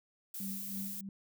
violet noise, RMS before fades -42 dBFS, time 0.34-1.01 s, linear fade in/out 5 ms
sine tone with tremolo, 196 Hz, G3, in tune, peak -38 dBFS, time 0.4-1.09 s, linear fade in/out 2 ms, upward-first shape sine, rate 3.1 Hz, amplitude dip 75%
effects none

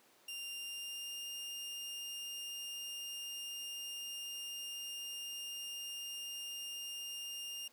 sawtooth tone with pitch glide, 2794 to 2812 Hz, F7 to F7, 0 to +11 cents, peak -39 dBFS, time 0.28-7.68 s, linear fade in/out 5 ms, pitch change +11 cents, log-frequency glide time 0.51-1.23 s, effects pink hiss -66 dBFS RMS until 7.72 s + high-pass 300 Hz 12 dB/octave

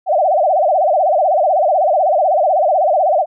sine tone with vibrato, 674 Hz, E5, 38 cents sharp, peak -10 dBFS, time 0.06-3.26 s, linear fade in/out 50 ms, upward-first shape sine, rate 16 Hz, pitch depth 240 cents each way, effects none

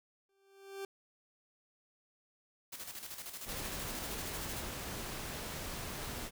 40% pulse tone with exponential growth, 392 Hz, G4, in tune, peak -37 dBFS, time 0.29-0.85 s, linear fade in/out 2 ms, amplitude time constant 120 ms
white noise with tremolo, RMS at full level -44 dBFS, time 2.72-4.61 s, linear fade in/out 10 ms, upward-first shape square, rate 13 Hz, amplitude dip 55%
pink noise, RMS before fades -42 dBFS, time 3.45-6.31 s, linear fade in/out 50 ms
effects none

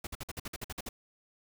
pink noise bursts, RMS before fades -39 dBFS, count 11, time 0.04-0.89 s, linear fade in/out 5 ms, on 30 ms, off 52 ms, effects none

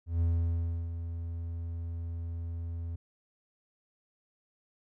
triangle tone with ADSR envelope, 84.1 Hz, E2, 35 cents sharp, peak -22 dBFS, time 0.06-2.96 s, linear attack 150 ms, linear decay 680 ms, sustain -10 dB, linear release 7 ms, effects none

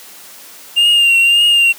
triangle tone with vibrato, 2794 Hz, F7, in tune, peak -6 dBFS, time 0.76-1.73 s, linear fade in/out 20 ms, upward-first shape triangle, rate 1.8 Hz, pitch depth 45 cents each way, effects white hiss -37 dBFS RMS until 1.78 s + high-pass 200 Hz 12 dB/octave

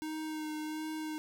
square tone with vibrato, 310 Hz, D#4, 6 cents flat, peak -37 dBFS, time 0.02-1.18 s, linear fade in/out 0 ms, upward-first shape sine, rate 1.4 Hz, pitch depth 17 cents each way, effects none

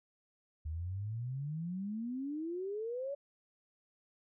sine exponential sweep, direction up, 75.1 to 576 Hz, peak -36 dBFS, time 0.65-3.15 s, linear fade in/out 10 ms, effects none

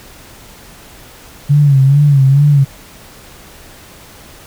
sine tone with vibrato, 140.2 Hz, C#3, 20 cents sharp, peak -5 dBFS, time 1.49-2.65 s, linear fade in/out 20 ms, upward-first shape sine, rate 2.3 Hz, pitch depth 85 cents each way, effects pink hiss -38 dBFS RMS until 4.46 s

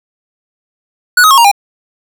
square tone with pitch steps, 1469 / 1264.2 / 1087.9 / 936.2 / 805.6 Hz, F#6 / D#6 / C#6 / A#5 / G5, -13 / +27 / -33 / +7 / +47 cents, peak -4 dBFS, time 1.17-1.515 s, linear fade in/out 5 ms, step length 69 ms, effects none

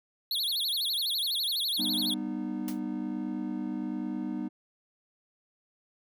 square tone with vibrato, 3800 Hz, A#7, 33 cents sharp, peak -28 dBFS, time 0.31-2.14 s, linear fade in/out 2 ms, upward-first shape sine, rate 12 Hz, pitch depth 270 cents each way
triangle chord, G augmented, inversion none, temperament just, 196 / 245 / 306.2 Hz, G3 / B3 / D#4, 0 / -14 / -28 cents, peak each -35 / -33 / -33 dBFS, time 1.78-4.49 s, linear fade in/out 20 ms
white noise with exponential decay, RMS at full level -37 dBFS, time 2.68-2.8 s, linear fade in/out 2 ms, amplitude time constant 26 ms
effects none

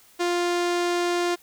sawtooth tone with low-pass filter, 350 Hz, F4, 4 cents sharp, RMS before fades -24 dBFS, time 0.19-1.36 s, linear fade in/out 20 ms, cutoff 7400 Hz, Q 0.92, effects white hiss -55 dBFS RMS until 1.42 s

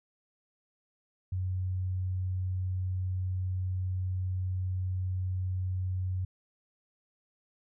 sine tone, 92.5 Hz, F#2, in tune, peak -29 dBFS, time 1.32-6.25 s, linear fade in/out 5 ms, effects none

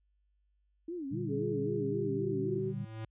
sine tone with vibrato, 311.1 Hz, D#4, in tune, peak -36 dBFS, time 0.88-2.59 s, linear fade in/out 5 ms, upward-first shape sine, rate 3.8 Hz, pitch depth 250 cents each way
sine chord, G minor, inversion first, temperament just, 117.6 / 147 / 196 Hz, Bb2 / D3 / G3, +16 / +2 / 0 cents, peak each -39 dBFS, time 1.11-2.85 s, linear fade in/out 10 ms
sine tone with pitch glide, 420 to 378.5 Hz, G#4 to F#4, +19 to +39 cents, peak -33 dBFS, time 1.28-2.74 s, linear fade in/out 50 ms, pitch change -180 cents, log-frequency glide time 1.6-2.47 s
square tone with exponential growth, 110.8 Hz, A2, 13 cents sharp, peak -37 dBFS, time 2.36-3.05 s, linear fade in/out 5 ms, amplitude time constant 150 ms
effects added 50 Hz sine -70 dBFS peak until 3.1 s + resampled to 8000 Hz

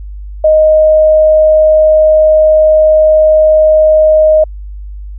sine tone, 622.3 Hz, D#5, in tune, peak -3 dBFS, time 0.44-4.44 s, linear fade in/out 5 ms, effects added 50 Hz sine -22 dBFS peak until 5.18 s

